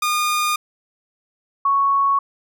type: tone pair in turn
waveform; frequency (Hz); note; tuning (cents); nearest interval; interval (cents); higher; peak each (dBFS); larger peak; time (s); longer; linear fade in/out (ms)
sawtooth / sine; 1218 / 1109.3; D#6 / C#6; -37 / +1; major second; 162; first; -14; neither; 0.02-0.56 / 1.65-2.19; neither; 5
effects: none